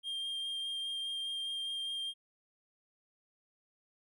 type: tone with vibrato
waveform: triangle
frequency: 3200 Hz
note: G7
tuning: 35 cents sharp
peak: -34 dBFS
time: 0.03-2.14 s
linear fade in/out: 50 ms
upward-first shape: sine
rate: 4.9 Hz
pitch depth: 10 cents each way
effects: none